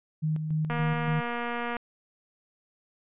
sine tone with tremolo, 155.56 Hz, D#3, in tune, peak -24 dBFS, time 0.22-1.21 s, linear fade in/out 20 ms, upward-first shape square, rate 3.5 Hz, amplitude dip 45%
click train, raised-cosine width 0.5 ms, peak -18 dBFS, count 255, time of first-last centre 0.7-1.767 s, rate 238 Hz
effects resampled to 8000 Hz

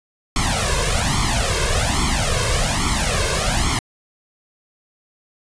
pink noise with flanger, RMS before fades -19 dBFS, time 0.36-3.79 s, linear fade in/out 2 ms, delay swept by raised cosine 0.91 to 1.91 ms, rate 1.2 Hz, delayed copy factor +0.9, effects resampled to 22050 Hz

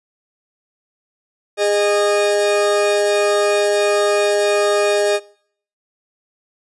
40% pulse tone pair together, 410.5 / 615 Hz, G#4 / D#5, -20 / -20 cents, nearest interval perfect fifth, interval 700 cents, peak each -16 dBFS, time 1.57-5.2 s, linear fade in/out 50 ms, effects noise-tail reverb RT60 0.6 s tail -23 dB re dry + resampled to 24000 Hz

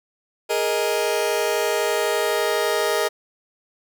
sawtooth chord, Ab suspended second, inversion none, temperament just, 415.3 / 467.2 / 623 Hz, Ab4 / Bb4 / Eb5, 0 / +4 / +2 cents, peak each -20 dBFS, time 0.49-3.09 s, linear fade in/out 20 ms, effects none

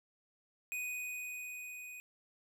square tone with level ramp, 2489 Hz, D#7, in tune, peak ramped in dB -37 to -47 dBFS, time 0.72-2 s, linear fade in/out 0 ms, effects none

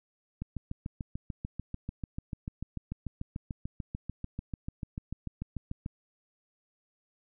click train, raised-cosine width 5 ms, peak -23 dBFS, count 38, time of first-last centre 0.42-5.861 s, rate 6.8 Hz, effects none

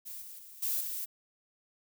violet noise with level steps, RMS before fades -43 / -47 / -51 / -32 / -37 dBFS, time 0.05-1.06 s, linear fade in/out 20 ms, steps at 0.21 / 0.38 / 0.62 / 0.8 s, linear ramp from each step 10 ms, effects none

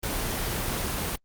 pink noise, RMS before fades -29 dBFS, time 0.03-1.16 s, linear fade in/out 5 ms, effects Opus 24 kbps

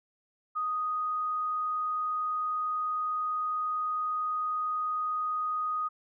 sine tone, 1244.5 Hz, D#6, in tune, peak -28 dBFS, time 0.55-5.89 s, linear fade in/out 20 ms, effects none

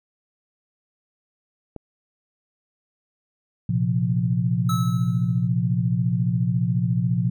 click, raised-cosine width 2 ms, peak -21 dBFS, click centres 1.763 s
sine chord, Bb suspended second, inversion none, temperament equal, 116.54 / 130.81 / 174.61 Hz, Bb2 / C3 / F3, 0 / 0 / 0 cents, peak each -23 / -24 / -23 dBFS, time 3.69-7.3 s, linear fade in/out 5 ms
square tone with exponential decay, 1300 Hz, E6, 24 cents flat, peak -25 dBFS, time 4.69-5.48 s, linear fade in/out 5 ms, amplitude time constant 170 ms
effects none

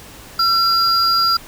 triangle tone pair together, 1353 / 4822 Hz, E6 / D8, +45 / +45 cents, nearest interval octave + minor seventh, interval 2200 cents, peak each -14 dBFS, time 0.39-1.37 s, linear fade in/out 5 ms, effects pink hiss -39 dBFS RMS until 1.47 s

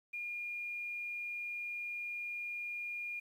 sine tone, 2420 Hz, D#7, 49 cents flat, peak -38 dBFS, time 0.13-3.2 s, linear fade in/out 10 ms, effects 11-bit

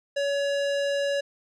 square tone with low-pass filter, 564 Hz, C#5, 30 cents sharp, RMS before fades -26 dBFS, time 0.16-1.21 s, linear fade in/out 10 ms, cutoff 5500 Hz, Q 0.87, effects none

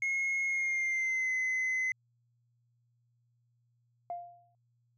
sine tone with pitch glide, 2162 to 2041 Hz, C#7 to C7, -44 to -44 cents, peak -26 dBFS, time 0.02-1.92 s, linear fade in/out 2 ms, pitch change -100 cents, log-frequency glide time 0.46-1.32 s
sine tone with exponential decay, 698.5 Hz, F5, in tune, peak -32 dBFS, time 4.1-4.55 s, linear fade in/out 1 ms, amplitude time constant 97 ms
effects tanh soft clip ceiling -28 dBFS + added 119 Hz sine -70 dBFS peak until 4.97 s

